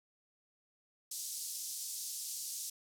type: band-pass noise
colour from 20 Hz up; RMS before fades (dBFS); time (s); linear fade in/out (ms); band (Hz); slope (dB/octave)
pink; -42; 1.11-2.7; 5; 5100 to 13000; 24
effects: none